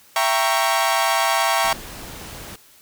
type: chord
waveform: sawtooth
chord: E diminished seventh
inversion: none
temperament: equal with one note detuned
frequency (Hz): 667.3 / 784 / 932.3 / 1108.7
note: E5 / G5 / Bb5 / Db6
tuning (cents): +21 / 0 / 0 / 0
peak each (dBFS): -19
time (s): 0.16-1.73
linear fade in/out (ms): 2
type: noise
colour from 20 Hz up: pink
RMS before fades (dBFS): -36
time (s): 1.64-2.56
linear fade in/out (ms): 5
effects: white hiss -51 dBFS RMS until 2.81 s